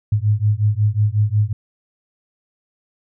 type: beating tone pair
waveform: sine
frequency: 102.8 / 108.3 Hz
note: G#2 / A2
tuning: -17 / -27 cents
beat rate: 5.5 Hz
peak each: -17 / -17 dBFS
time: 0.12-1.53 s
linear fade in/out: 5 ms
effects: none